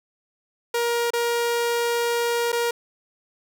sawtooth tone with dropouts, 472.2 Hz, A#4, 22 cents sharp, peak -17 dBFS, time 0.74-2.71 s, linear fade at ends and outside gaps 5 ms, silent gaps 1.105-1.134 / 2.52-2.527 s, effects none

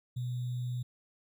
sine tone with sample-and-hold, 123.47 Hz, B2, in tune, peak -32 dBFS, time 0.16-0.83 s, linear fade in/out 10 ms, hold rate 3675 Hz, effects none

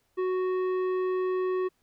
sine tone with tanh clipping, 370 Hz, F#4, in tune, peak -27 dBFS, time 0.17-1.69 s, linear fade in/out 20 ms, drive 11 dB, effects pink hiss -72 dBFS RMS until 1.82 s

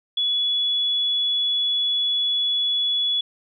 sine tone, 3400 Hz, G#7, 40 cents sharp, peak -19 dBFS, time 0.17-3.21 s, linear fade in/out 5 ms, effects none

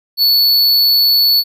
square tone, 4435 Hz, C#8, in tune, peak -9 dBFS, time 0.17-1.44 s, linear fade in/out 50 ms, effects none

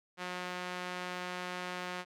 sawtooth tone with band-pass filter, 180.3 Hz, F#3, 45 cents flat, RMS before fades -40 dBFS, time 0.17-2.05 s, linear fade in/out 50 ms, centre 1900 Hz, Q 0.64, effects none

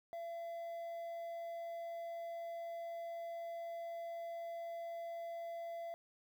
triangle tone with quantisation, 676 Hz, E5, 43 cents sharp, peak -40 dBFS, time 0.13-5.94 s, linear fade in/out 0 ms, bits 11, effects none

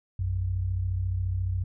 sine tone pair together, 58.46 / 92.8 Hz, A#1 / F#2, +6 / +6 cents, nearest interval minor sixth, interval 800 cents, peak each -32 / -26 dBFS, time 0.19-1.64 s, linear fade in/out 5 ms, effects none

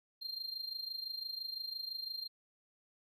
triangle tone with amplitude modulation, 4186 Hz, C8, in tune, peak -35 dBFS, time 0.21-2.28 s, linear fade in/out 20 ms, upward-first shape sine, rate 25.9 Hz, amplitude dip 75%, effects none

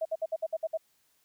sine tone bursts, 644 Hz, E5, 41 cents flat, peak -27 dBFS, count 8, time 0.01-0.775 s, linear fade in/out 10 ms, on 44 ms, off 59 ms, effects white hiss -70 dBFS RMS until 1.24 s

